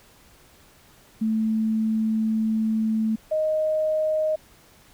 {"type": "tone pair in turn", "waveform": "sine", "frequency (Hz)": [220, 622.3], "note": ["A3", "D#5"], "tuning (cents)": [0, 0], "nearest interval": "octave + tritone", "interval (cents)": 1800, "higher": "second", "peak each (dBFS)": -20, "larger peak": "neither", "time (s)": [[1.21, 3.16], [3.31, 4.36]], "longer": "first", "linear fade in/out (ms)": 10, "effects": ["pink hiss -54 dBFS RMS until 4.93 s"]}